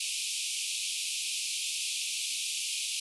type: band-pass noise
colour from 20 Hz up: pink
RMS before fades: -34 dBFS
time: 0-3 s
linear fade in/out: 5 ms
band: 2400 to 11000 Hz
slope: 96 dB/octave
effects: none